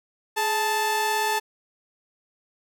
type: tone pair together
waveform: sawtooth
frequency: 421.1 / 880 Hz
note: G#4 / A5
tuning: +24 / 0 cents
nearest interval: octave + minor second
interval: 1276 cents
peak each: -25 / -19 dBFS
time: 0.36-1.4 s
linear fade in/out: 20 ms
effects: none